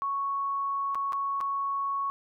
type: tone with dropouts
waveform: sine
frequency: 1108.7 Hz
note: C#6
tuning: in tune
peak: -27 dBFS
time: 0.02-2.1 s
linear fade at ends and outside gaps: 0 ms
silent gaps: 0.947-0.954 / 1.123-1.131 / 1.405-1.411 s
effects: none